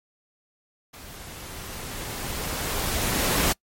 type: noise with level ramp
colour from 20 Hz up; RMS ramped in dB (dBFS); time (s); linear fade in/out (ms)
pink; -43 to -21; 0.93-3.53; 10
effects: noise-tail reverb RT60 0.1 s tail -25 dB re dry + MP3 64 kbps